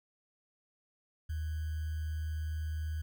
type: tone with sample-and-hold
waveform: sine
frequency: 78.1 Hz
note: D#2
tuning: 7 cents sharp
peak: -33 dBFS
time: 1.29-3.02 s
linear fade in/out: 10 ms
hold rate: 1575 Hz
effects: none